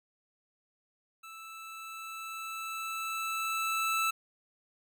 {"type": "tone with level ramp", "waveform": "25% pulse", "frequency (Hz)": 1318.5, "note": "E6", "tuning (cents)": 0, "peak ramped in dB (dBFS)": [-42, -23], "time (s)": [1.23, 4.11], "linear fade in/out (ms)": 10, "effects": []}